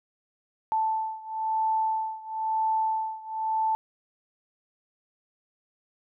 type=beating tone pair; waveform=sine; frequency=880 / 881 Hz; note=A5 / A5; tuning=0 / +2 cents; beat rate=1 Hz; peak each=-27 / -29 dBFS; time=0.72-3.75 s; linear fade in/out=0 ms; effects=none